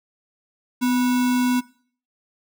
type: tone with sample-and-hold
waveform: sine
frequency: 250.5 Hz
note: B3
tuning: 25 cents sharp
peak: -17 dBFS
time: 0.81-1.61 s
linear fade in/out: 20 ms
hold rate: 1225 Hz
effects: noise-tail reverb RT60 0.5 s tail -20 dB re dry